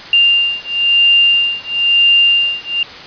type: beating tone pair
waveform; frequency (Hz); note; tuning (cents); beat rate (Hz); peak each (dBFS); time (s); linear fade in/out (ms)
sine; 2794 / 2795; F7 / F7; 0 / +1; 1; -12; 0.13-2.83; 2
effects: white hiss -31 dBFS RMS until 3.06 s + resampled to 11025 Hz